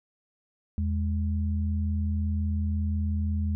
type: tone pair together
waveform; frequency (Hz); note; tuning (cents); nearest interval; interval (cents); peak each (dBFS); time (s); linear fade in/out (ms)
sine; 81.87 / 207.5; E2 / G#3; -11 / -1; octave + major third; 1610; -25 / -32; 0.78-3.55; 0
effects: none